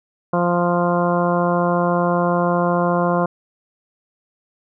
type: harmonic tone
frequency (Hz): 174.61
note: F3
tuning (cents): 0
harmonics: 1 / 2 / 3 / 4 / 5 / 6 / 7 / 8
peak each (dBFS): -20 / -24 / -21 / -23 / -30 / -23 / -31 / -30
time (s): 0.33-3.26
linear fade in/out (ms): 5
effects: none